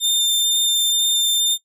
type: tone with vibrato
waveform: sawtooth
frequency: 3600 Hz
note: A7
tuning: 39 cents sharp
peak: -13 dBFS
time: 0-1.58 s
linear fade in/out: 50 ms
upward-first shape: triangle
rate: 2.1 Hz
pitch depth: 9 cents each way
effects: noise-tail reverb RT60 0.1 s tail -20 dB re dry